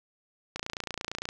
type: click train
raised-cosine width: 0.2 ms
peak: -16 dBFS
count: 22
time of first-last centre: 0.56-1.289 s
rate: 28.8 Hz
effects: none